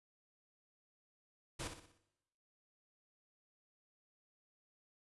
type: noise with echo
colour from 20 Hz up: pink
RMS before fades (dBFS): -42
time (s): 1.59-1.68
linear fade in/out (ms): 10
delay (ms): 61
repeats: 5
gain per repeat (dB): -7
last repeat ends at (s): 1.985
effects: noise-tail reverb RT60 1.0 s tail -20 dB re dry + resampled to 24000 Hz